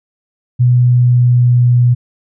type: tone with pitch glide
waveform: sine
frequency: 123.47 to 122.26 Hz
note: B2 to B2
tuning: 0 to -17 cents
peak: -6 dBFS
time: 0.59-1.95 s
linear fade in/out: 20 ms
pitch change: -17 cents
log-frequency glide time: 0.74-1.74 s
effects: none